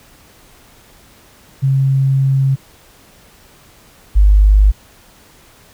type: tone pair in turn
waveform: sine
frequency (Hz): 135.1 / 50.61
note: C#3 / G#1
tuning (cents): -44 / -44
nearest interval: octave + perfect fourth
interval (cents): 1700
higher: first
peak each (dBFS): -10 / -5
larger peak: second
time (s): 1.62-2.56 / 4.15-4.72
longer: first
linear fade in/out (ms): 20
effects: pink hiss -46 dBFS RMS until 5.73 s